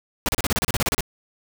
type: noise bursts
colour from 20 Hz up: pink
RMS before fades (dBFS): -22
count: 13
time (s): 0.26-1.007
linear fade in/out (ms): 0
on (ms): 27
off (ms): 33
effects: none